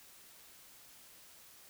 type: silence
effects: white hiss -58 dBFS RMS until 1.69 s